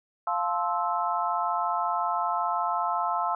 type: chord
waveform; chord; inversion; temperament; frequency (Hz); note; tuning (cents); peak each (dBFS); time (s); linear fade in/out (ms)
sine; F major seventh; none; just; 698.5 / 873.1 / 1047.7 / 1309.6; F5 / A5 / C6 / E6; 0 / -14 / +2 / -12; -30; 0.27-3.35; 2
effects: none